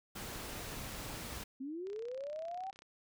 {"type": "noise", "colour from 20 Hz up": "pink", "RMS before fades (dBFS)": -44, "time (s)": [0.15, 1.44], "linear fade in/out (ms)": 10}
{"type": "linear sweep", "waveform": "sine", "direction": "up", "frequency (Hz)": [254.5, 786], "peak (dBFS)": -39, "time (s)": [1.6, 2.71], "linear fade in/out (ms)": 10}
{"type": "click train", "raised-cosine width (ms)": 0.2, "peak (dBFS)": -39, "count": 32, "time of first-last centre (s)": [1.87, 2.821], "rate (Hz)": 32.6}
{"effects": []}